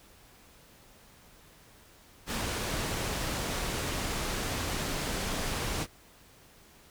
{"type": "low-pass noise", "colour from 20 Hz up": "pink", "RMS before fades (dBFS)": -33, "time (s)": [2.26, 5.87], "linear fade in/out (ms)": 50, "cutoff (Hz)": 10000, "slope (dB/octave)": 12, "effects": ["pink hiss -57 dBFS RMS until 6.9 s"]}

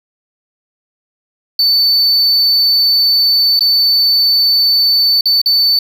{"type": "tone with dropouts", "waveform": "triangle", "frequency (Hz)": 4515, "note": "C#8", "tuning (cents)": 31, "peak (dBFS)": -7, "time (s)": [1.59, 5.79], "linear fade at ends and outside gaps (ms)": 2, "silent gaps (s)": [[3.593, 3.607], [5.21, 5.256], [5.416, 5.459]], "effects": []}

